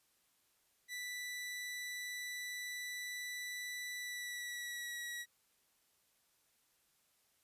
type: tone with pitch glide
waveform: sawtooth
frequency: 1975.5 to 1922.6 Hz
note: B6 to B6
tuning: 0 to -47 cents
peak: -38 dBFS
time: 0.88-5.26 s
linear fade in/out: 50 ms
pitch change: -47 cents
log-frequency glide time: 3.96-4.99 s
effects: white hiss -75 dBFS RMS until 7.43 s + resampled to 32000 Hz